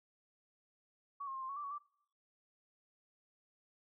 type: tone with pitch steps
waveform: sine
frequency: 1127 / 1073 / 1062 / 1049 / 1113 / 1173 / 1120 / 1172 Hz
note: C#6 / C6 / C6 / C6 / C#6 / D6 / C#6 / D6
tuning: +28 / +43 / +25 / +4 / +7 / -2 / +18 / -4 cents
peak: -40 dBFS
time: 1.2-1.784 s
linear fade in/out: 10 ms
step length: 73 ms
effects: noise-tail reverb RT60 0.7 s tail -23 dB re dry